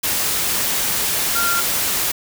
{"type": "tone in noise", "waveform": "sine", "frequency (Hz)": 1388, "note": "F6", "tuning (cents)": -11, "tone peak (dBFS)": -19, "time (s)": [1.35, 1.61], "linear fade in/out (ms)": 10, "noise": "white", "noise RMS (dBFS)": -20, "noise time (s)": [0.03, 2.12], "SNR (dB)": -2, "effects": []}